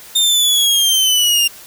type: linear sweep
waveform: sawtooth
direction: down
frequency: 3644 to 2782 Hz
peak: -8 dBFS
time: 0.15-1.48 s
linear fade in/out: 10 ms
effects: white hiss -38 dBFS RMS until 1.66 s